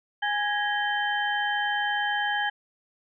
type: tone cluster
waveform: sine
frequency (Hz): 826 / 1658 / 1887 / 3093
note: G#5 / G#6 / A#6 / G7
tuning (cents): -10 / -3 / +21 / -24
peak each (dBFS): -28 / -27 / -35 / -33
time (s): 0.22-2.5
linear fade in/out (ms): 10
effects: none